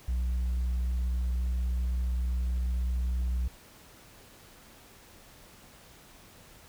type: tone with tanh clipping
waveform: sine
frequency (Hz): 61.74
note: B1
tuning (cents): 0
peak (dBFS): -27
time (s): 0.08-3.48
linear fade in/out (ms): 5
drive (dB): 2
effects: pink hiss -54 dBFS RMS until 6.68 s